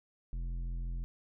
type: tone with tanh clipping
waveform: triangle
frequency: 42.89 Hz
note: F1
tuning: 31 cents flat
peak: -36 dBFS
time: 0.33-1.04 s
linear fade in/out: 0 ms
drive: 14 dB
effects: none